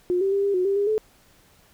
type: tone with pitch steps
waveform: sine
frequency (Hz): 357.9 / 389.2 / 397.4 / 400.2 / 364.9 / 395.1 / 405 / 432.3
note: F4 / G4 / G4 / G4 / F#4 / G4 / G#4 / A4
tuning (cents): +42 / -12 / +24 / +36 / -24 / +14 / -43 / -31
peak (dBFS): -19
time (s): 0.1-0.98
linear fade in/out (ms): 0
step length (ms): 110
effects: pink hiss -57 dBFS RMS until 1.73 s